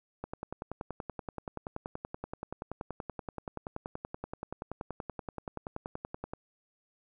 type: click train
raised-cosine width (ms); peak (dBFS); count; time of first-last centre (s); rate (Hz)
1; -23; 65; 0.24-6.335; 10.5
effects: none